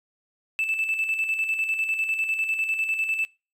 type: tone with tremolo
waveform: triangle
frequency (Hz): 2637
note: E7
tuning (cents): 0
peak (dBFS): -19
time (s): 0.59-3.25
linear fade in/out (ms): 0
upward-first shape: square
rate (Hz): 10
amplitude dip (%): 55
effects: noise-tail reverb RT60 0.3 s tail -24 dB re dry + tanh soft clip ceiling -16 dBFS